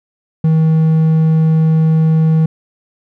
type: tone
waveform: triangle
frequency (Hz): 159.4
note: D#3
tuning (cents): +42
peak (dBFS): -6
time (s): 0.44-2.46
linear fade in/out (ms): 5
effects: none